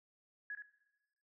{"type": "tone with echo", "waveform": "sine", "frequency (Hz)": 1678, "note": "G#6", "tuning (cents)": 17, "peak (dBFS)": -40, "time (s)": [0.5, 0.55], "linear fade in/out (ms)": 2, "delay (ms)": 72, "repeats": 1, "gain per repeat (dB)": -4, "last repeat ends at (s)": 0.622, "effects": ["noise-tail reverb RT60 1.0 s tail -17 dB re dry"]}